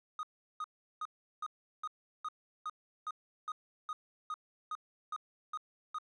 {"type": "tone bursts", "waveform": "triangle", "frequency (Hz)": 1244.5, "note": "D#6", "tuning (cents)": 0, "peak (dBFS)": -34, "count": 15, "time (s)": [0.19, 5.985], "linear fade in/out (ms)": 2, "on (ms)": 41, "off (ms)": 370, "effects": ["resampled to 22050 Hz", "12-bit"]}